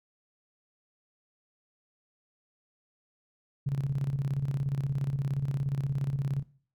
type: tone with tremolo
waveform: sine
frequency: 138 Hz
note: C#3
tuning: 7 cents flat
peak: -24 dBFS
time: 3.66-6.43 s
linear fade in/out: 10 ms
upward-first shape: square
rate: 17 Hz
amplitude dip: 60%
effects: noise-tail reverb RT60 0.5 s tail -21 dB re dry + tanh soft clip ceiling -20 dBFS